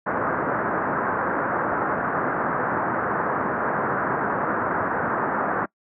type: low-pass noise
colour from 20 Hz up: white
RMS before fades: -24 dBFS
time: 0.06-5.66 s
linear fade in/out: 10 ms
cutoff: 1600 Hz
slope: 48 dB/octave
effects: noise-tail reverb RT60 0.1 s tail -24 dB re dry + high-pass 150 Hz 12 dB/octave